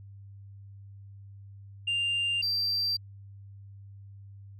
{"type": "tone pair in turn", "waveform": "sine", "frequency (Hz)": [2794, 4699], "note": ["F7", "D8"], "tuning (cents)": [0, 0], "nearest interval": "major sixth", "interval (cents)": 900, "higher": "second", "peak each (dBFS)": -24, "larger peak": "neither", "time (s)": [[1.87, 2.42], [2.42, 2.97]], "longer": "neither", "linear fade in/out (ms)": 10, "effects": ["tanh soft clip ceiling -24 dBFS", "added 99 Hz sine -45 dBFS peak until 4.59 s"]}